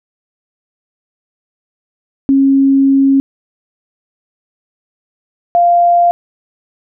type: tone pair in turn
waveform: sine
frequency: 272.5 / 695.4 Hz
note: C#4 / F5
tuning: -29 / -8 cents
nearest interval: octave + major third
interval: 1621 cents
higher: second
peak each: -6 dBFS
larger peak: neither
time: 2.29-3.2 / 5.55-6.11 s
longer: first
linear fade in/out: 0 ms
effects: none